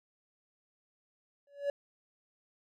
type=tone with exponential growth; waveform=triangle; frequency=568 Hz; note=C#5; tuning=42 cents sharp; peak=-24 dBFS; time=1.47-1.7 s; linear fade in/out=2 ms; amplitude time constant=48 ms; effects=none